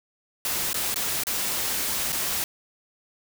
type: noise with dropouts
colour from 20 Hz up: white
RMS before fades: -27 dBFS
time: 0.45-2.44 s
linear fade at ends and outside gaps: 1 ms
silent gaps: 0.731-0.743 / 0.943-0.959 / 1.236-1.269 / 2.122-2.127 s
effects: none